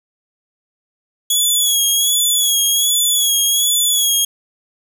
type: tone with vibrato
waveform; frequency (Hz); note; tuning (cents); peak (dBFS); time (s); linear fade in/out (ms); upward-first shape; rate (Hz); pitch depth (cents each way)
15% pulse; 3366; G#7; +23; -6; 1.3-4.25; 5; sine; 1.3; 55
effects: none